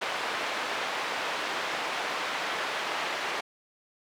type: band-pass noise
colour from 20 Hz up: pink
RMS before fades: -32 dBFS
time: 0.01-3.41 s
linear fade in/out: 10 ms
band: 640 to 3200 Hz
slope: 12 dB/octave
effects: none